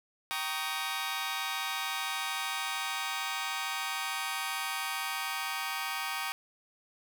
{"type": "chord", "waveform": "15% pulse", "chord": "Eb dominant seventh", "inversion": "first", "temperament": "just", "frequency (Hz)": [777.8, 933.4, 1120.1, 1244.5], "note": ["G5", "Bb5", "Db6", "Eb6"], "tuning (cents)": [-14, 2, 18, 0], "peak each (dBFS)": -32, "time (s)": [0.31, 6.32], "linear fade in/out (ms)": 0, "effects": []}